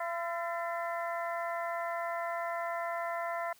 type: harmonic tone with a mistuned harmonic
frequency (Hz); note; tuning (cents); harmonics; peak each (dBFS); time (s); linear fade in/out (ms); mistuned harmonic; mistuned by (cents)
339.6; F4; -48; 2 / 3 / 4 / 5 / 6; -35 / -39 / -41 / -43 / -45; 0-3.53; 5; 5; +80
effects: white hiss -62 dBFS RMS until 3.59 s